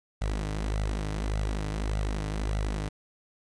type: tone with flanger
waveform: sawtooth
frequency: 51.91 Hz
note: G#1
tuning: in tune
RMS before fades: -30 dBFS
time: 0.21-2.89 s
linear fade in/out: 10 ms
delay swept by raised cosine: 1.4 to 6.8 ms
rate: 1.7 Hz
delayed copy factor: +0.65
effects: resampled to 22050 Hz + 9-bit